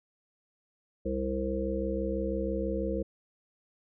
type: harmonic tone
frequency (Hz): 66.1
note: C2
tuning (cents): +18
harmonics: 1 / 3 / 5 / 7 / 8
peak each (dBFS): -35 / -35 / -35 / -35 / -35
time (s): 1.05-3.03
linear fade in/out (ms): 10
effects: none